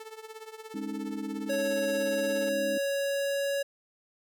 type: tone with tremolo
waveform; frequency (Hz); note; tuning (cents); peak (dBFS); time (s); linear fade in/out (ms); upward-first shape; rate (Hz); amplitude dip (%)
sawtooth; 440; A4; 0; -35; 0-2.49; 2; triangle; 17; 85
type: chord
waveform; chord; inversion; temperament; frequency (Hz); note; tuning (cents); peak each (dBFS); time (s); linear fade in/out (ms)
sine; Ab suspended fourth; none; equal with one note detuned; 207.7 / 272.7 / 311.1; Ab3 / Db4 / Eb4; 0 / -28 / 0; -37; 0.74-2.78; 5
type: tone with pitch glide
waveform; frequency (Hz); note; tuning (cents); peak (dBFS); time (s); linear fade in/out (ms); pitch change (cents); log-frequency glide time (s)
square; 554 to 559.1; C#5 to C#5; -1 to +15; -28; 1.49-3.63; 10; +16; 2.06-3.52
effects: none